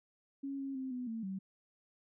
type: tone with pitch steps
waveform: sine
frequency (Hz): 275.7 / 272.5 / 262.4 / 249.6 / 225.4 / 191.6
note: C#4 / C#4 / C4 / B3 / A3 / G3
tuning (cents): -9 / -29 / +5 / +19 / +42 / -39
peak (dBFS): -37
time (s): 0.43-1.39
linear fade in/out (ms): 10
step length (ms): 160
effects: none